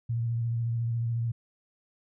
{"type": "tone with vibrato", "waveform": "sine", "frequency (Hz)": 116.54, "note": "A#2", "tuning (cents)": 0, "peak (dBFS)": -26, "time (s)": [0.09, 1.32], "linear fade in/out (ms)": 10, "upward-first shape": "sine", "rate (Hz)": 14, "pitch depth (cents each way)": 28, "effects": []}